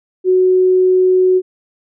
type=tone; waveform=sine; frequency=369.9 Hz; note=F#4; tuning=in tune; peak=-8 dBFS; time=0.24-1.42 s; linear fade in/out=50 ms; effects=none